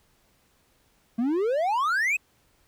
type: exponential sweep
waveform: triangle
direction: up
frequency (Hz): 221.9 to 2626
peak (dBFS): -20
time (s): 1.18-2.17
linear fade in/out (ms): 10
effects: pink hiss -65 dBFS RMS until 2.67 s